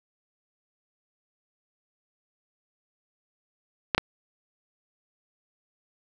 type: clicks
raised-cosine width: 0.3 ms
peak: -5 dBFS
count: 2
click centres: 3.948 / 3.98 s
effects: none